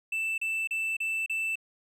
triangle tone bursts, 2653 Hz, E7, 10 cents sharp, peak -26 dBFS, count 5, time 0.12-1.556 s, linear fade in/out 5 ms, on 260 ms, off 34 ms, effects none

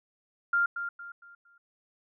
sine tone with echo, 1396.9 Hz, F6, in tune, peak -22 dBFS, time 0.53-0.66 s, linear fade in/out 5 ms, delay 230 ms, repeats 4, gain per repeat -9 dB, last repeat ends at 1.58 s, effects none

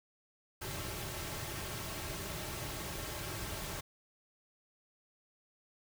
pink noise with comb filter, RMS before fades -41 dBFS, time 0.61-3.81 s, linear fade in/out 10 ms, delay 4.1 ms, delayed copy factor -0.55, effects none

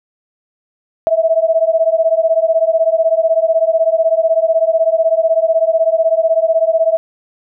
sine beating tone pair, 644 / 660 Hz, E5 / E5, -41 / +2 cents, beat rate 16 Hz, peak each -13 dBFS, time 1.07-6.97 s, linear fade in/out 0 ms, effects none

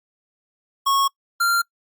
square tone pair in turn, 1099 / 1384.7 Hz, C#6 / F6, -15 / -15 cents, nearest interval major third, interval 400 cents, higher second, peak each -17 dBFS, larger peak neither, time 0.86-1.08 / 1.4-1.62 s, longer neither, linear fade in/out 10 ms, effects noise-tail reverb RT60 0.1 s tail -26 dB re dry + Opus 48 kbps

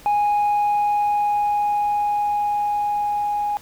sine tone with level ramp, 827 Hz, G#5, 8 cents flat, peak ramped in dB -13 to -19 dBFS, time 0.06-3.57 s, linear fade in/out 0 ms, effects tanh soft clip ceiling -15 dBFS + pink hiss -46 dBFS RMS until 3.61 s

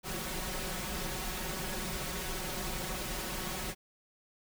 pink noise with comb filter, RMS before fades -37 dBFS, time 0.03-3.75 s, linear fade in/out 50 ms, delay 5.4 ms, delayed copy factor +0.95, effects none

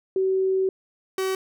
sine / 45% pulse tone pair in turn, 380 / 380 Hz, F#4 / F#4, +46 / +46 cents, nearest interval unison, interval 0 cents, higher neither, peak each -19 / -23 dBFS, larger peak first, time 0.16-0.69 / 1.18-1.35 s, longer first, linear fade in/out 2 ms, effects none

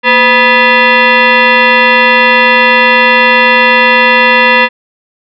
sine tone with frequency modulation, 509 Hz, C5, 48 cents flat, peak -3 dBFS, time 0.03-4.69 s, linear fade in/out 50 ms, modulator 741 Hz, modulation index 3.4, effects none

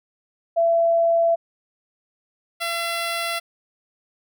sine / 10% pulse tone pair in turn, 671 / 678 Hz, E5 / E5, +31 / +49 cents, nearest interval unison, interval 18 cents, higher second, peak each -15 dBFS, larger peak neither, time 0.56-1.36 / 2.6-3.4 s, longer neither, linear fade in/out 20 ms, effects none

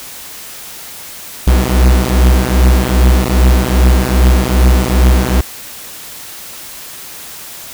45% pulse beating tone pair, 61.8 / 64.3 Hz, B1 / C2, +2 / -30 cents, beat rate 2.5 Hz, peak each -10 dBFS, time 1.47-5.41 s, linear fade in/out 5 ms, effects white hiss -30 dBFS RMS until 7.73 s

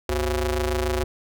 sawtooth ring-modulated tone, 153 Hz, D#3, 29 cents flat, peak -15 dBFS, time 0.09-1.04 s, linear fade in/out 2 ms, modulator 216 Hz, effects none

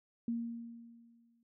sine tone with exponential decay, 233.1 Hz, A#3, in tune, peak -31 dBFS, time 0.28-1.43 s, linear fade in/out 2 ms, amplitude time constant 250 ms, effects none

